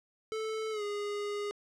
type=tone with pitch glide; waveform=square; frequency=438.5 to 411.5 Hz; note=A4 to G#4; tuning=-6 to -16 cents; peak=-34 dBFS; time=0.32-1.51 s; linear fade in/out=0 ms; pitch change=-110 cents; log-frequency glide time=0.71-0.83 s; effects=low-pass 7000 Hz 12 dB/octave